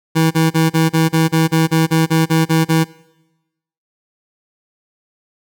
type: tone bursts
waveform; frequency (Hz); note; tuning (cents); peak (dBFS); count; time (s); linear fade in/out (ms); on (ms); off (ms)
25% pulse; 161.3; E3; -37; -7; 14; 0.15-2.845; 20; 160; 35
effects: noise-tail reverb RT60 1.0 s tail -22 dB re dry